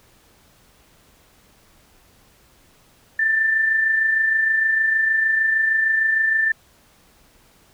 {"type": "tone pair together", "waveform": "sine", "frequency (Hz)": [1751, 1777.5], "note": ["A6", "A6"], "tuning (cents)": [-9, 17], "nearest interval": "unison", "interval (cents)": 26, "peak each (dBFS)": [-28, -16], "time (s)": [3.19, 6.52], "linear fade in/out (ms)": 5, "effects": ["pink hiss -55 dBFS RMS until 7.73 s"]}